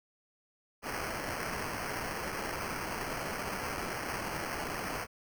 violet noise with sample-and-hold, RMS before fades -37 dBFS, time 0.82-5.07 s, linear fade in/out 50 ms, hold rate 3675 Hz, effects none

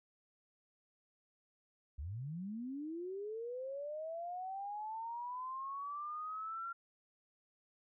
sine linear sweep, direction up, 63 to 1381 Hz, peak -40 dBFS, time 1.98-6.73 s, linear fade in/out 10 ms, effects none

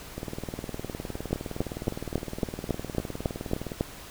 two click trains, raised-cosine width 2 ms, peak -20 / -11 dBFS, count 70 / 10, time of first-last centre 0.18-3.718 / 1.33-3.809 s, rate 19.5 / 3.63 Hz, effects pink hiss -44 dBFS RMS until 4.1 s

